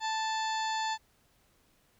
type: harmonic tone with a mistuned harmonic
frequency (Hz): 880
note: A5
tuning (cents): 0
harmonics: 1 / 2 / 3 / 4 / 5 / 6 / 7 / 8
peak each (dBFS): -31 / -38 / -45 / -41 / -42 / -50 / -53 / -46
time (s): 0-0.98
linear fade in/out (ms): 50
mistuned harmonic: 6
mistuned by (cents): -81
effects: pink hiss -68 dBFS RMS until 1.99 s